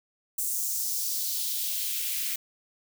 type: noise with high-pass filter sweep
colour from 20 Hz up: blue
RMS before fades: -30 dBFS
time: 0.38-2.36 s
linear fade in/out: 5 ms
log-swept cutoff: 7900 to 2100 Hz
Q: 1.8
effects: none